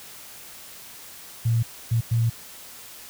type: tone bursts at uneven times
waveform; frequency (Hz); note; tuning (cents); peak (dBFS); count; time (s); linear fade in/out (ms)
sine; 115.5; A#2; -16; -18; 3; 1.45-1.63 / 1.91-2.01 / 2.11-2.3; 10
effects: white hiss -43 dBFS RMS until 3.09 s